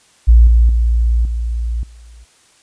sine tone with level steps, 57.8 Hz, A#1, 14 cents flat, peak -3 / -6 / -10 / -16 / -36 dBFS, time 0.27-2.25 s, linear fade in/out 20 ms, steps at 0.47 / 0.69 / 1.25 / 1.83 s, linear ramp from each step 2 ms, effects white hiss -51 dBFS RMS until 2.62 s + resampled to 22050 Hz

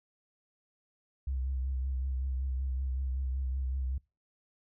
sine tone with vibrato, 65.6 Hz, C2, 5 cents sharp, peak -29 dBFS, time 1.27-3.98 s, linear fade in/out 5 ms, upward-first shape triangle, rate 5.3 Hz, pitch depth 55 cents each way, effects noise-tail reverb RT60 0.3 s tail -26 dB re dry + tanh soft clip ceiling -26 dBFS

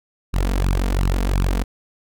sawtooth tone with flanger, 46.25 Hz, F#1, in tune, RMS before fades -19 dBFS, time 0.33-1.64 s, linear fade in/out 20 ms, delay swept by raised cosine 0.71 to 4.41 ms, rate 2.8 Hz, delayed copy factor +0.85, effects none

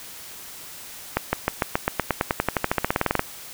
accelerating click train, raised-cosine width 0.5 ms, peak -4 dBFS, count 24, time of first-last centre 1.17-3.194 s, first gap 160 ms, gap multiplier 0.94, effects white hiss -40 dBFS RMS until 3.53 s

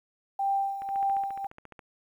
sine tone with tremolo, 788 Hz, G5, 9 cents sharp, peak -23 dBFS, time 0.39-1.47 s, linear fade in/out 5 ms, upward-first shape sine, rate 1.8 Hz, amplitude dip 70%
click train, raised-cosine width 0.5 ms, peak -30 dBFS, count 15, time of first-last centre 0.82-1.792 s, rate 14.4 Hz
effects 10-bit

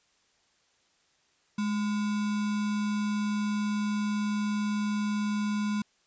sine tone with sample-and-hold, 209 Hz, G#3, 11 cents sharp, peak -26 dBFS, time 1.58-5.82 s, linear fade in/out 5 ms, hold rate 1225 Hz, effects white hiss -68 dBFS RMS until 6.06 s + resampled to 16000 Hz

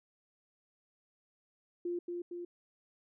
sine tone with echo, 349.2 Hz, F4, in tune, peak -33 dBFS, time 1.85-1.99 s, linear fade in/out 5 ms, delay 230 ms, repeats 2, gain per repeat -3 dB, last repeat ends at 2.45 s, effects none

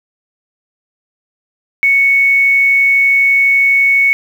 sine tone with quantisation, 2217 Hz, C#7, in tune, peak -7 dBFS, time 1.83-4.13 s, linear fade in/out 0 ms, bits 6, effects none

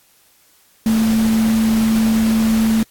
sine tone in noise, 222 Hz, A3, 16 cents sharp, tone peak -12 dBFS, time 0.86-2.83 s, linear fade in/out 2 ms, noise pink, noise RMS -27 dBFS, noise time 0.86-2.83 s, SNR +12 dB, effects white hiss -54 dBFS RMS until 2.9 s + AAC 64 kbps

